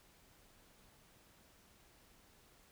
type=silence; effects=pink hiss -66 dBFS RMS until 2.71 s